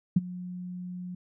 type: tone with ADSR envelope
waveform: sine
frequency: 180 Hz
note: F#3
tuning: 47 cents flat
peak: -15 dBFS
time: 0.16-1.15 s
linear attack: 7 ms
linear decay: 28 ms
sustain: -20 dB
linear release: 6 ms
effects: none